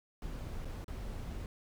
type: noise with dropouts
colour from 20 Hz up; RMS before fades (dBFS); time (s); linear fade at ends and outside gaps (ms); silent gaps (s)
brown; -41; 0.22-1.46; 1; 0.648-0.653 / 0.844-0.88
effects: none